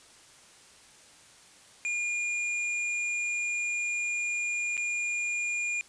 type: tone with dropouts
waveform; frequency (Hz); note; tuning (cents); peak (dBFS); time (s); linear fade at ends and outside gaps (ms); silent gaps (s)
square; 2420; D#7; -49; -29; 1.85-5.81; 0; 4.769-4.777
effects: white hiss -55 dBFS RMS until 5.88 s + resampled to 22050 Hz